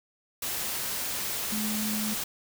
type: tone in noise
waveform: sine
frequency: 213.8 Hz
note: A3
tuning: 49 cents flat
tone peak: -30 dBFS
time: 1.52-2.14 s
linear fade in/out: 5 ms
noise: white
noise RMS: -32 dBFS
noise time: 0.42-2.24 s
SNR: -1 dB
effects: none